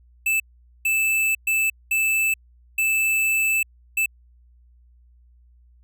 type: tone bursts at uneven times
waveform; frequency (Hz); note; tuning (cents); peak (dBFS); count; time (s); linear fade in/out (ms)
square; 2633; E7; -3; -19; 6; 0.26-0.4 / 0.85-1.35 / 1.47-1.7 / 1.91-2.34 / 2.78-3.63 / 3.97-4.06; 5
effects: added 60 Hz sine -51 dBFS peak until 5.83 s